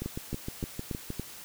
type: two click trains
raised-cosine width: 3 ms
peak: -21 / -20 dBFS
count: 8 / 5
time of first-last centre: 0.02-1.104 / 0.06-1.196 s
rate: 6.46 / 3.52 Hz
effects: white hiss -46 dBFS RMS until 1.44 s